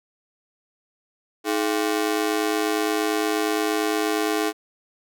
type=ring-modulated tone; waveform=sawtooth; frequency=370 Hz; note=F#4; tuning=in tune; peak=-14 dBFS; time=1.44-4.53 s; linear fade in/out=50 ms; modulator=54.3 Hz; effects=none